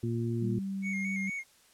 harmonic tone, 116.54 Hz, A#2, in tune, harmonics 1 / 2 / 3, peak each -31 / -34 / -36 dBFS, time 0.03-0.59 s, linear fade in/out 5 ms
sine tone with pitch glide, 194.8 to 193.23 Hz, G3 to G3, -11 to -25 cents, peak -32 dBFS, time 0.42-1.3 s, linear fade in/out 5 ms, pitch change -14 cents, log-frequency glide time 0.62-1.17 s
triangle tone with vibrato, 2181 Hz, C#7, 29 cents flat, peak -32 dBFS, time 0.82-1.44 s, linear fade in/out 50 ms, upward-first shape square, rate 4.4 Hz, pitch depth 37 cents each way
effects white hiss -62 dBFS RMS until 1.73 s + low-pass 11000 Hz 12 dB/octave

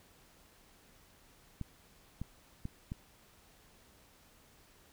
clicks, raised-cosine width 5 ms, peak -26 dBFS, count 4, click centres 1.613 / 2.216 / 2.654 / 2.919 s, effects pink hiss -63 dBFS RMS until 4.92 s

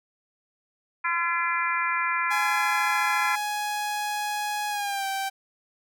harmonic tone, 340.8 Hz, F4, 42 cents flat, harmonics 3 / 4 / 5 / 6 / 7, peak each -28 / -29 / -30 / -31 / -31 dBFS, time 1.04-3.36 s, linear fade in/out 10 ms
sawtooth tone with pitch glide, 835 to 779.1 Hz, G#5 to G5, +9 to -11 cents, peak -23 dBFS, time 2.3-5.3 s, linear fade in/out 20 ms, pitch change -120 cents, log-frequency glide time 4.69-5.06 s
effects none

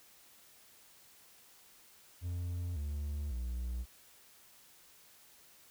triangle tone with pitch steps, 87.8 / 72.98 / 60.67 Hz, F2 / D2 / B1, +10 / -10 / -30 cents, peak -33 dBFS, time 2.21-3.86 s, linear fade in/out 50 ms, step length 550 ms, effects white hiss -61 dBFS RMS until 5.7 s

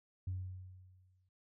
sine tone with exponential decay, 92.5 Hz, F#2, in tune, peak -34 dBFS, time 0.27-1.29 s, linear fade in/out 5 ms, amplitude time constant 220 ms, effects noise-tail reverb RT60 0.2 s tail -22 dB re dry + tanh soft clip ceiling -32 dBFS

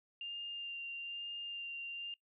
sine tone with vibrato, 2794 Hz, F7, in tune, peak -40 dBFS, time 0.21-2.14 s, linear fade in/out 2 ms, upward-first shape sine, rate 1.1 Hz, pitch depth 13 cents each way, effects noise-tail reverb RT60 0.1 s tail -22 dB re dry

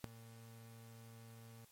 35% pulse tone with ADSR envelope, 114.2 Hz, A#2, 35 cents flat, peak -32 dBFS, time 0.04-1.65 s, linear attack 3 ms, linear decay 4 ms, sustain -21 dB, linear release 4 ms, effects white hiss -68 dBFS RMS until 1.71 s + MP3 64 kbps

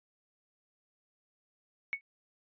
sine tone with exponential decay, 2217 Hz, C#7, in tune, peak -26 dBFS, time 1.93-2.01 s, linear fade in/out 0 ms, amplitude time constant 17 ms, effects resampled to 11025 Hz

